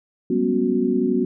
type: tone cluster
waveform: sine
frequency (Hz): 189.7 / 204.6 / 242.4 / 272.9 / 367.6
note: F#3 / G#3 / B3 / C#4 / F#4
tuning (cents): +43 / -26 / -32 / -27 / -11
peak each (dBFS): -27 / -29 / -21 / -24 / -22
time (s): 0.3-1.25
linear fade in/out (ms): 5
effects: none